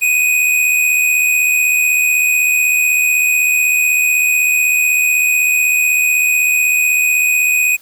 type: tone pair together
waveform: square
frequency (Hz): 2489 / 2565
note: D#7 / E7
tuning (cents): 0 / -48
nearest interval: minor second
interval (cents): 52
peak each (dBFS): -12 / -21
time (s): 0.01-7.77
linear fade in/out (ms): 20
effects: white hiss -46 dBFS RMS until 7.81 s